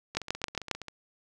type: two click trains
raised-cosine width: 0.2 ms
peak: -10 / -22 dBFS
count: 5 / 12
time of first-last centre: 0.17-0.713 / 0.15-0.883 s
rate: 7.37 / 15 Hz
effects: none